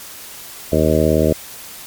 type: harmonic tone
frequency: 78 Hz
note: D#2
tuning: 5 cents sharp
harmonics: 1 / 2 / 3 / 4 / 5 / 6 / 7 / 8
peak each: -20 / -20 / -20 / -20 / -20 / -20 / -20 / -20 dBFS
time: 0.72-1.33 s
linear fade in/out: 5 ms
effects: white hiss -35 dBFS RMS until 1.86 s + MP3 96 kbps